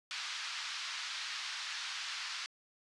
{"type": "band-pass noise", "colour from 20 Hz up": "white", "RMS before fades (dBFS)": -41, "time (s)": [0.11, 2.46], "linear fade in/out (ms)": 0, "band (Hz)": [1100, 5100], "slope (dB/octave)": 24, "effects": ["resampled to 24000 Hz"]}